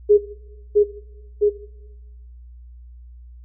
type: tone with echo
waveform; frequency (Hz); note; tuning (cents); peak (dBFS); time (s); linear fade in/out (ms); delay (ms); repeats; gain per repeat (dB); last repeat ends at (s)
sine; 415.3; G#4; 0; -8; 0.09-0.18; 20; 660; 2; -2; 1.5
effects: noise-tail reverb RT60 1.0 s tail -17 dB re dry + added 60 Hz sine -39 dBFS peak until 3.44 s